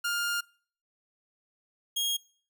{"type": "tone pair in turn", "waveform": "sawtooth", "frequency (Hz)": [1408, 3265], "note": ["F6", "G#7"], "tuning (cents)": [14, -30], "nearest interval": "octave + minor third", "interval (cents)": 1456, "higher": "second", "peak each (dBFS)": -24, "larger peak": "neither", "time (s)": [[0.04, 0.41], [1.96, 2.17]], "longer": "first", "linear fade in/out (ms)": 10, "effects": ["noise-tail reverb RT60 0.5 s tail -25 dB re dry"]}